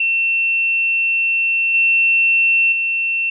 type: tone with level steps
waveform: sine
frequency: 2700 Hz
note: E7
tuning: 41 cents sharp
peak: -14 / -11 / -16 dBFS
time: 0-3.3 s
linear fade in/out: 5 ms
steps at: 1.74 / 2.72 s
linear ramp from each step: 5 ms
effects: none